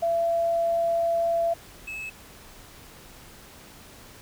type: tone pair in turn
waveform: sine / triangle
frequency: 674 / 2594 Hz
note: E5 / E7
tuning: +38 / -28 cents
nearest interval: octave + major seventh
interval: 2334 cents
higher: second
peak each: -21 / -31 dBFS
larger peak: first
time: 0.02-1.54 / 1.87-2.1 s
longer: first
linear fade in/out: 10 ms
effects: pink hiss -48 dBFS RMS until 4.21 s